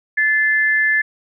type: tone pair together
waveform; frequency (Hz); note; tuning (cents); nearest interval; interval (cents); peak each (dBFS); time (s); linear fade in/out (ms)
sine; 1740.2 / 2076; A6 / C7; -20 / -14; minor third; 306; -14 / -20; 0.17-1.02; 10
effects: none